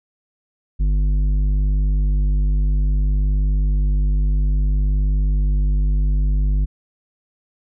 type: tone with tanh clipping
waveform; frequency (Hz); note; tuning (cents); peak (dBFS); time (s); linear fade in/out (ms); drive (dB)
sine; 49.7; G1; +25; -16; 0.79-6.66; 20; 9
effects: none